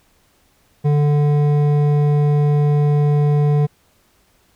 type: tone with hard clipping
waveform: sine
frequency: 146.8 Hz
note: D3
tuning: in tune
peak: -14 dBFS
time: 0.84-3.67 s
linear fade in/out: 20 ms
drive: 10 dB
effects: pink hiss -58 dBFS RMS until 4.55 s